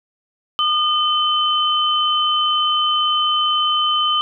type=tone pair together; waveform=sine; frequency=1217 / 3059 Hz; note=D#6 / G7; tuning=-39 / -43 cents; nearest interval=octave + major third; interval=1596 cents; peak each=-18 / -17 dBFS; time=0.59-4.21 s; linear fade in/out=0 ms; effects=none